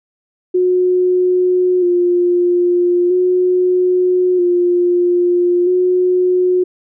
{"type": "tone with vibrato", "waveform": "sine", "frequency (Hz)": 358.4, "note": "F4", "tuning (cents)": 45, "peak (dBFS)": -10, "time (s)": [0.54, 6.64], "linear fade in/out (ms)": 10, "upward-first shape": "square", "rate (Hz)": 0.39, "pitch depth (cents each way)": 26, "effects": []}